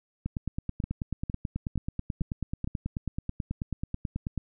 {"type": "two click trains", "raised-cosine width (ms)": 5, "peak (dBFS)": [-19, -18], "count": [5, 39], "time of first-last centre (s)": [[0.84, 2.675], [0.26, 4.377]], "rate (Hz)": [2.18, 9.23], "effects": []}